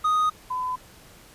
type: tone pair in turn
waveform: triangle / sine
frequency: 1244.5 / 1009.8 Hz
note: D#6 / B5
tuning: 0 / +38 cents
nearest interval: major third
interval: 362 cents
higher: first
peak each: -17 / -25 dBFS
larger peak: first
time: 0.04-0.3 / 0.5-0.76 s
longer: neither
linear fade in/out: 10 ms
effects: pink hiss -50 dBFS RMS until 1.34 s + resampled to 32000 Hz